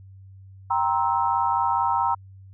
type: chord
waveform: sine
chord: C dominant seventh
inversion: second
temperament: just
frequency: 784.9 / 941.9 / 1046.5 / 1308.1 Hz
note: G5 / Bb5 / C6 / E6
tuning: +2 / +18 / 0 / -14 cents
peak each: -26 / -22 / -28 / -28 dBFS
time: 0.7-2.15 s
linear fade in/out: 10 ms
effects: added 96 Hz sine -43 dBFS peak until 2.53 s